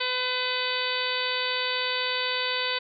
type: harmonic tone with a mistuned harmonic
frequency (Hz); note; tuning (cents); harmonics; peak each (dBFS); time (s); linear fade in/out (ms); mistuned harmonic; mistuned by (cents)
504; B4; +35; 1 / 2 / 3 / 4 / 5 / 6 / 7 / 8 / 9; -34 / -34 / -34 / -34 / -34 / -34 / -34 / -34 / -34; 0-2.79; 10; 8; -56
effects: none